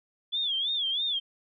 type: tone with vibrato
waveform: sine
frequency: 3400 Hz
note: G#7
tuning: 40 cents sharp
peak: -26 dBFS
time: 0.32-1.2 s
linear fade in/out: 20 ms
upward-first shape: sine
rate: 3.1 Hz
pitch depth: 140 cents each way
effects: none